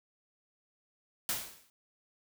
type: noise with exponential decay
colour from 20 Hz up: white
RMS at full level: -30 dBFS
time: 1.29-1.7 s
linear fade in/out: 1 ms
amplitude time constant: 88 ms
effects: none